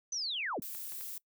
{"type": "linear sweep", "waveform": "sine", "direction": "down", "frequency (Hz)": [6180, 131.3], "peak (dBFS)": -33, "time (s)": [0.12, 0.6], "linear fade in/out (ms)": 5}
{"type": "noise", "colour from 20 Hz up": "violet", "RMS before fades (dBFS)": -42, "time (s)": [0.62, 1.18], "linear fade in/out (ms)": 2}
{"type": "clicks", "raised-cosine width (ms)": 0.2, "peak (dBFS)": -33, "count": 3, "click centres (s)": [0.749, 0.922, 1.01]}
{"effects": ["noise-tail reverb RT60 0.1 s tail -23 dB re dry"]}